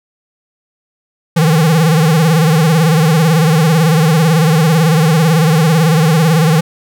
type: tone with vibrato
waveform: square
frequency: 160 Hz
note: D#3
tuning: 49 cents sharp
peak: -8 dBFS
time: 1.36-6.61 s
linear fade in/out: 10 ms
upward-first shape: sine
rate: 18 Hz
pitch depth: 120 cents each way
effects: none